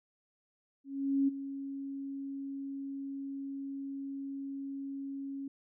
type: tone with ADSR envelope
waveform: sine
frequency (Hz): 275.1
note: C#4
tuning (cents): -13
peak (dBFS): -24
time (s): 0.84-5.48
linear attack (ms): 440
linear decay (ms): 16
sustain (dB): -13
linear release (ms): 4
effects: none